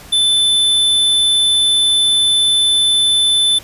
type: tone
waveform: square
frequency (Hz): 3520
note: A7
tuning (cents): 0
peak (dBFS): -11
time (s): 0.12-3.59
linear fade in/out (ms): 10
effects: pink hiss -38 dBFS RMS until 3.63 s + resampled to 32000 Hz